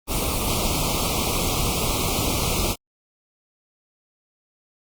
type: band-stop noise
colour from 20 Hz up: pink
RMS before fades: -23 dBFS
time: 0.07-2.76 s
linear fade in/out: 50 ms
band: 1300 to 2200 Hz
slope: 96 dB/octave
effects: Opus 24 kbps